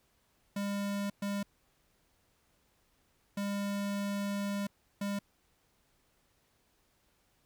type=tone bursts at uneven times; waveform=square; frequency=201.2 Hz; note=G3; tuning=45 cents sharp; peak=-33 dBFS; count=4; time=0.56-1.1 / 1.22-1.43 / 3.37-4.67 / 5.01-5.19 s; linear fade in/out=5 ms; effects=pink hiss -72 dBFS RMS until 7.45 s